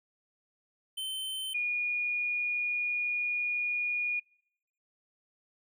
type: tone pair in turn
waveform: square / sine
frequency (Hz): 3082 / 2442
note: G7 / D#7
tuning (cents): -30 / -33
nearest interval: major third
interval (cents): 403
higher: first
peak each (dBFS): -34 / -28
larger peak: second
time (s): 0.97-1.54 / 1.54-4.2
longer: second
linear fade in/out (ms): 10
effects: noise-tail reverb RT60 0.8 s tail -26 dB re dry